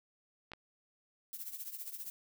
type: clicks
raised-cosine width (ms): 0.3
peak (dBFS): -30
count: 2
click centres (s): 0.518 / 0.535
type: noise with tremolo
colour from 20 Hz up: violet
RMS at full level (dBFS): -41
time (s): 1.33-2.1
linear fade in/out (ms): 0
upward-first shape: triangle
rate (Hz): 15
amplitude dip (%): 80
effects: none